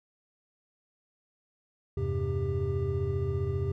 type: tone cluster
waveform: triangle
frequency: 84.2 / 99.3 / 131.9 / 396.3 Hz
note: E2 / G2 / C3 / G4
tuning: +37 / +23 / +14 / +19 cents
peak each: -31 dBFS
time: 1.97-3.72 s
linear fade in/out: 5 ms
effects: none